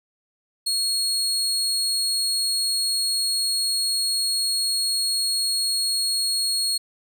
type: tone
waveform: 30% pulse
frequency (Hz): 4304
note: C8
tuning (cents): +48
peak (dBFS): -18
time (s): 0.66-6.78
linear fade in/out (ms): 10
effects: none